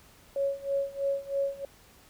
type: tone with tremolo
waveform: sine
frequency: 554.4 Hz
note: C#5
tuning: in tune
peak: -24 dBFS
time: 0.36-1.65 s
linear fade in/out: 2 ms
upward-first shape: sine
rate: 3.1 Hz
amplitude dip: 90%
effects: pink hiss -57 dBFS RMS until 2.09 s